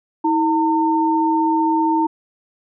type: tone pair together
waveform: sine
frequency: 321.2 / 907.7 Hz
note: E4 / A#5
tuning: -45 / -46 cents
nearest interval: octave + tritone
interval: 1799 cents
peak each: -17 dBFS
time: 0.24-2.07 s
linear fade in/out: 10 ms
effects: none